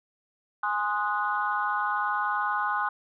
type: chord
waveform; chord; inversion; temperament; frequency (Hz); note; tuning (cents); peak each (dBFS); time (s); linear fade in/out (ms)
sine; Ab dominant seventh; none; equal with one note detuned; 830.6 / 1046.5 / 1244.5 / 1471.5; Ab5 / C6 / Eb6 / Gb6; 0 / 0 / 0 / -10; -30; 0.63-2.89; 5
effects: tanh soft clip ceiling -14 dBFS